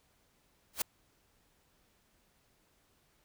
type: noise with exponential growth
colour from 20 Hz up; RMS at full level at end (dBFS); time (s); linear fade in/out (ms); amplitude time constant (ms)
white; -26; 0.73-0.82; 5; 18
effects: pink hiss -71 dBFS RMS until 3.24 s